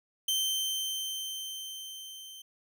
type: tone with level ramp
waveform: sawtooth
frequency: 3110 Hz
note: G7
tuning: 14 cents flat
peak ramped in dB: -23 to -42 dBFS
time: 0.28-2.42 s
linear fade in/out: 5 ms
effects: none